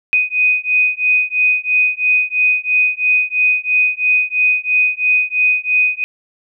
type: beating tone pair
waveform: sine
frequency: 2494 / 2497 Hz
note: D#7 / D#7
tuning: +3 / +6 cents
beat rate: 3 Hz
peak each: -15 dBFS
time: 0.13-6.04 s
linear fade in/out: 0 ms
effects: none